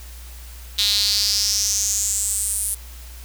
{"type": "tone with high-pass filter sweep", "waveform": "sawtooth", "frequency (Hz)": 204.9, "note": "G#3", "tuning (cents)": -23, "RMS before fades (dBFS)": -21, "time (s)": [0.78, 2.75], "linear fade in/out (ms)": 10, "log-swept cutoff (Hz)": [3800, 10000], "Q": 5.6, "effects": ["added 60 Hz sine -36 dBFS peak until 3.24 s", "white hiss -44 dBFS RMS until 3.24 s"]}